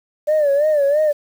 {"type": "tone with vibrato", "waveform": "sine", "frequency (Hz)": 587.3, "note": "D5", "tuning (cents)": 0, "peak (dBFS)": -11, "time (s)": [0.27, 1.13], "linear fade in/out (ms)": 20, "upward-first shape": "sine", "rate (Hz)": 3, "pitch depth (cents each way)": 100, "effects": ["tanh soft clip ceiling -10 dBFS", "7-bit"]}